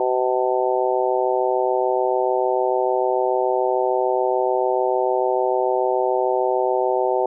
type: harmonic tone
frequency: 126.8 Hz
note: B2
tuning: 46 cents sharp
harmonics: 3 / 4 / 5 / 6 / 7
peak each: -22 / -23 / -24 / -25 / -25 dBFS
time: 0-7.26 s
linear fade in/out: 2 ms
effects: none